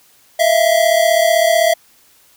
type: tone pair together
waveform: square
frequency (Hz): 643.2 / 679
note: E5 / F5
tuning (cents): -43 / -49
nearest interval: minor second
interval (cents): 94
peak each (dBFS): -14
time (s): 0.39-1.74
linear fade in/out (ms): 10
effects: white hiss -51 dBFS RMS until 2.36 s